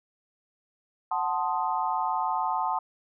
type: chord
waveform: sine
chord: F# diminished seventh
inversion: none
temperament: equal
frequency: 740 / 880 / 1046.5 / 1244.5 Hz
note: F#5 / A5 / C6 / Eb6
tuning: 0 / 0 / 0 / 0 cents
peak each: -31 / -28 / -31 / -34 dBFS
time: 1.11-2.79 s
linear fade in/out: 5 ms
effects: none